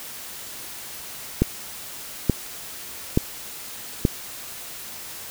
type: click train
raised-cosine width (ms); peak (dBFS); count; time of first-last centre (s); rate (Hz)
3; -3; 4; 1.42-4.052; 1.14
effects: white hiss -37 dBFS RMS until 5.3 s